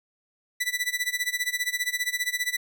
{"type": "tone with tremolo", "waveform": "sawtooth", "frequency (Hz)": 1975.5, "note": "B6", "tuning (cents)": 0, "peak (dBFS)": -19, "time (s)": [0.6, 2.57], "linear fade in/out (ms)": 10, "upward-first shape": "sine", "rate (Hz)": 15, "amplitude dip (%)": 90, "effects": []}